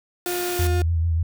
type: noise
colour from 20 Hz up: white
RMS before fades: -31 dBFS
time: 0.26-0.67 s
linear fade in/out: 0 ms
type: tone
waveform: 35% pulse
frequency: 355.3 Hz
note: F4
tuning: 30 cents sharp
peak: -23 dBFS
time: 0.26-0.82 s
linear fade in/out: 2 ms
type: tone with vibrato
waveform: sine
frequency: 82.8 Hz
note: E2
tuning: 8 cents sharp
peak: -18 dBFS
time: 0.59-1.23 s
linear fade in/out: 5 ms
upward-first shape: triangle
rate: 6.8 Hz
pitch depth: 55 cents each way
effects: none